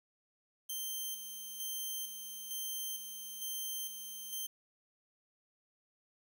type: tone with tremolo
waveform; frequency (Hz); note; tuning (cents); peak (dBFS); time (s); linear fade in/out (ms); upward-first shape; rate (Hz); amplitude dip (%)
5% pulse; 3136; G7; 0; -29; 0.69-4.47; 10; square; 1.1; 50
effects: 10-bit